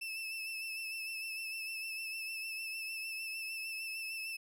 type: tone with vibrato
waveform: 35% pulse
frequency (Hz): 2637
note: E7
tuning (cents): 0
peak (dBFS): -37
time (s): 0.01-4.37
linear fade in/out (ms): 10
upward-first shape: sine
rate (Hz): 6.6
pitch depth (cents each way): 32
effects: none